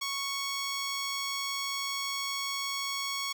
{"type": "tone", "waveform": "10% pulse", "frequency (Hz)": 1108.7, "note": "C#6", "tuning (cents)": 0, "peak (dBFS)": -23, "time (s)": [0.01, 3.33], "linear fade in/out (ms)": 10, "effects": []}